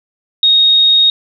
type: tone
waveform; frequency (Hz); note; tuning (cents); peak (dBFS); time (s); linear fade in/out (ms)
sine; 3735; A#7; +3; -6; 0.43-1.1; 2
effects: none